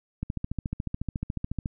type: click train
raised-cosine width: 5 ms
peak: -17 dBFS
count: 21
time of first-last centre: 0.23-1.659 s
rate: 14 Hz
effects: none